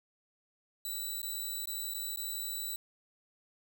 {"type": "tone with dropouts", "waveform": "5% pulse", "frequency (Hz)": 3951, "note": "B7", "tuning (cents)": 0, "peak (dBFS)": -28, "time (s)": [0.85, 2.76], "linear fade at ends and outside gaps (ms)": 2, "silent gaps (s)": [[1.217, 1.229], [1.656, 1.673], [1.938, 1.945], [2.161, 2.172]], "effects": []}